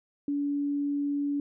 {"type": "tone", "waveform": "sine", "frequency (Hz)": 286.1, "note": "D4", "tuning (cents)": -45, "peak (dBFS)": -26, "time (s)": [0.28, 1.4], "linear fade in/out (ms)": 2, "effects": []}